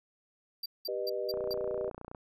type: tone bursts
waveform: square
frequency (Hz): 4699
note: D8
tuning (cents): 0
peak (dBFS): -35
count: 5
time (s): 0.63-1.535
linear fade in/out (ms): 5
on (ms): 29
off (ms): 190
type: chord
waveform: sine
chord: G augmented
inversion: none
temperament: just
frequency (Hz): 392 / 490 / 612.5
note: G4 / B4 / D#5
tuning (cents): 0 / -14 / -27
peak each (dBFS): -36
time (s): 0.88-1.9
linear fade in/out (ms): 5
type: click train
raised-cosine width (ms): 1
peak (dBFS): -29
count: 25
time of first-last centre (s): 1.34-2.148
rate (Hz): 29.7
effects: none